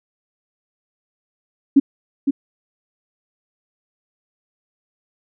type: tone with echo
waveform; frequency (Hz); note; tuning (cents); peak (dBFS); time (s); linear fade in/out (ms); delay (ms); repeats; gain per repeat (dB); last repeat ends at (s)
sine; 277.2; C#4; 0; -6; 1.76-1.8; 10; 510; 1; -7; 2.31
effects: none